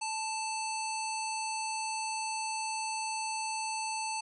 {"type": "harmonic tone with a mistuned harmonic", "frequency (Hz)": 880, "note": "A5", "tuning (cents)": 0, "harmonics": [1, 3, 5, 7, 9, 10], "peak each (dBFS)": [-35, -40, -42, -43, -45, -45], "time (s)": [0.01, 4.21], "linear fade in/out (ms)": 10, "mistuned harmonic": 5, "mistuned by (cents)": 23, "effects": []}